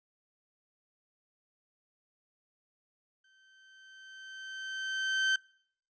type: tone with exponential growth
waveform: 30% pulse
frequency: 1547 Hz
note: G6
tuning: 23 cents flat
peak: -22 dBFS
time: 3.24-5.36 s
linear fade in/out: 5 ms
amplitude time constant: 460 ms
effects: noise-tail reverb RT60 0.6 s tail -24 dB re dry + resampled to 16000 Hz